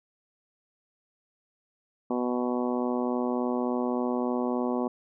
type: harmonic tone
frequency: 123.47 Hz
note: B2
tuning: in tune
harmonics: 2 / 3 / 4 / 5 / 6 / 7 / 8 / 9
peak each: -28 / -32 / -34 / -36 / -38 / -39 / -40 / -41 dBFS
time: 2.1-4.88 s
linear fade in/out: 5 ms
effects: none